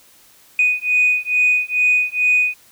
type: beating tone pair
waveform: sine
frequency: 2484 / 2486.3 Hz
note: D#7 / D#7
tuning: -3 / -2 cents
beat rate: 2.3 Hz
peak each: -16 dBFS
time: 0.59-2.54 s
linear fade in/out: 2 ms
effects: tanh soft clip ceiling -7 dBFS + white hiss -50 dBFS RMS until 2.71 s